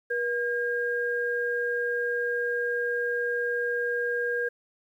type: tone pair together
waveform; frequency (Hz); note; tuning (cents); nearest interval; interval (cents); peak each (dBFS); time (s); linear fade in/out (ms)
sine; 480.7 / 1617; B4 / G#6; -47 / -47; octave + major sixth; 2100; -28; 0.1-4.49; 10
effects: 10-bit